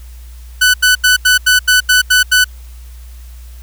sawtooth tone bursts, 1495 Hz, F#6, 17 cents sharp, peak -3 dBFS, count 9, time 0.61-2.444 s, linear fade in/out 10 ms, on 130 ms, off 83 ms, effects added 60 Hz sine -30 dBFS peak until 3.62 s + white hiss -46 dBFS RMS until 3.62 s

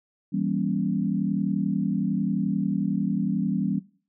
sine chord, E diminished seventh, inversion none, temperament equal with one note detuned, 164.81 / 196 / 237 / 277.2 Hz, E3 / G3 / Bb3 / Db4, 0 / 0 / +29 / 0 cents, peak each -30 / -26 / -30 / -30 dBFS, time 0.32-3.8 s, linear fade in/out 20 ms, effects noise-tail reverb RT60 0.4 s tail -18 dB re dry

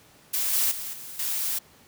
blue noise with level steps, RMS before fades -26 / -23 / -34 / -40 / -28 dBFS, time 0.33-1.59 s, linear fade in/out 10 ms, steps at 0.53 / 0.71 / 0.93 / 1.19 s, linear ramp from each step 5 ms, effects pink hiss -55 dBFS RMS until 1.87 s + high-pass 80 Hz 12 dB/octave

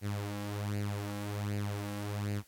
sawtooth tone with flanger, 102.5 Hz, G#2, 22 cents flat, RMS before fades -36 dBFS, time 0.01-2.43 s, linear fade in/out 50 ms, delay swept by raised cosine 0.43 to 3.73 ms, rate 1.3 Hz, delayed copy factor +0.65, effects white hiss -64 dBFS RMS until 2.47 s + AAC 64 kbps

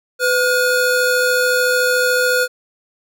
square tone pair together, 501.9 / 1432 Hz, B4 / F6, +28 / +43 cents, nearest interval octave + tritone, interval 1815 cents, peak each -17 / -17 dBFS, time 0.19-2.48 s, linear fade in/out 50 ms, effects none

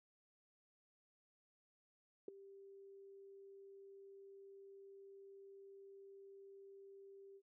sine tone with ADSR envelope, 393.2 Hz, G4, 5 cents sharp, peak -39 dBFS, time 2.28-7.42 s, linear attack 3 ms, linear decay 8 ms, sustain -17 dB, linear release 59 ms, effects none

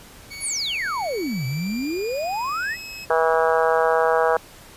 25% pulse tone with pitch glide, 2238 to 2571 Hz, C#7 to E7, +16 to -44 cents, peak -30 dBFS, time 0.3-3.06 s, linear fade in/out 20 ms, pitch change +240 cents, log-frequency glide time 1.1-2.72 s
sine exponential two-way sweep, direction down then up, 11670 to 123.47 to 2034 Hz, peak -23 dBFS, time 0.4-2.77 s, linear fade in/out 50 ms, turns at 1.46 s
harmonic tone, 162.1 Hz, E3, 29 cents flat, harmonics 3 / 4 / 5 / 6 / 7 / 8 / 9 / 10, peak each -20 / -22 / -24 / -26 / -27 / -28 / -29 / -30 dBFS, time 3.1-4.37 s, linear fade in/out 2 ms
effects pink hiss -45 dBFS RMS until 4.76 s + resampled to 32000 Hz

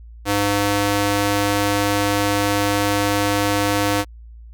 square tone with high-pass filter, 101.6 Hz, G#2, 38 cents flat, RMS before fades -19 dBFS, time 0.25-4.05 s, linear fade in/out 50 ms, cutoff 260 Hz, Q 0.58, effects added 57 Hz sine -37 dBFS peak until 4.53 s

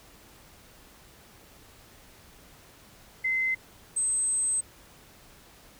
sine tone pair in turn, 2060 / 8240 Hz, C7 / C9, -28 / -28 cents, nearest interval 2 octaves, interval 2400 cents, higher second, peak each -24 dBFS, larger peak neither, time 3.24-3.55 / 3.96-4.61 s, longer second, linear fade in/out 10 ms, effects pink hiss -54 dBFS RMS until 5.79 s

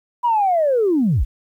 sine linear sweep, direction down, 987.8 to 32.7 Hz, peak -13 dBFS, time 0.23-1.25 s, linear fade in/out 20 ms, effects tanh soft clip ceiling -9 dBFS + 9-bit

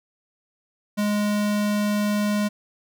square tone, 207.7 Hz, G#3, in tune, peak -21 dBFS, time 0.97-2.49 s, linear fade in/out 20 ms, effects none

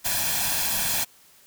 white noise with comb filter, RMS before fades -25 dBFS, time 0.04-1.05 s, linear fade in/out 20 ms, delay 1.2 ms, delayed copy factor +0.65, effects white hiss -55 dBFS RMS until 1.46 s

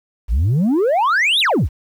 sine exponential two-way sweep, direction up then down, 49 to 4000 to 49 Hz, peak -10 dBFS, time 0.28-1.69 s, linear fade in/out 50 ms, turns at 1.4 s, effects tanh soft clip ceiling -12 dBFS + 8-bit

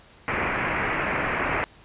white low-pass noise, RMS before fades -26 dBFS, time 0.28-1.64 s, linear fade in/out 0 ms, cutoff 2400 Hz, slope 48 dB/octave, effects pink hiss -52 dBFS RMS until 1.84 s + resampled to 8000 Hz

